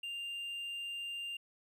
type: tone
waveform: triangle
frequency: 2794 Hz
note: F7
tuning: in tune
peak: -37 dBFS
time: 0.03-1.37 s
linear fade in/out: 5 ms
effects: none